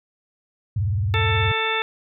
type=tone with vibrato; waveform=sine; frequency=99 Hz; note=G2; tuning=18 cents sharp; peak=-19 dBFS; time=0.76-1.52 s; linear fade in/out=5 ms; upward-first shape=sine; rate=19 Hz; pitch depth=270 cents each way
type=harmonic tone; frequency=443.4 Hz; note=A4; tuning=13 cents sharp; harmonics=1 / 2 / 3 / 4 / 5 / 6 / 8; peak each=-28 / -28 / -28 / -28 / -28 / -28 / -28 dBFS; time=1.14-1.82 s; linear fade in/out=0 ms
effects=none